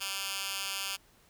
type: tone with high-pass filter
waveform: 10% pulse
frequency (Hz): 195.5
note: G3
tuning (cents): -4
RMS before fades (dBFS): -36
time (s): 0-0.97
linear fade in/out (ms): 20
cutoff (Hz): 2500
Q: 0.95
effects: pink hiss -63 dBFS RMS until 1.29 s